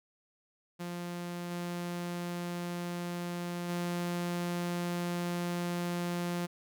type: tone with level steps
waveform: sawtooth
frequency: 174.61 Hz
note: F3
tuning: in tune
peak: -33 / -31 / -28 dBFS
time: 0.79-6.47 s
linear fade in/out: 20 ms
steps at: 1.5 / 3.68 s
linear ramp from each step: 20 ms
effects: none